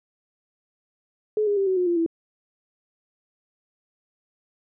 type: tone with pitch steps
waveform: sine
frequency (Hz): 426.6 / 409 / 392.1 / 375.9 / 360.4 / 345.5 / 331.2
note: G#4 / G#4 / G4 / F#4 / F#4 / F4 / E4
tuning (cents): +46 / -26 / 0 / +27 / -45 / -19 / +8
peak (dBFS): -19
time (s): 1.37-2.063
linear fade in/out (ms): 2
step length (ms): 99
effects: none